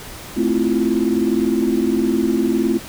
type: chord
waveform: sine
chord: F major seventh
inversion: first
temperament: equal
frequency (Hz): 220 / 261.6 / 329.6 / 349.2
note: A3 / C4 / E4 / F4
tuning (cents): 0 / 0 / 0 / 0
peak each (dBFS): -20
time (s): 0.36-2.79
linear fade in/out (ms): 20
effects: tanh soft clip ceiling -5 dBFS + pink hiss -35 dBFS RMS until 2.88 s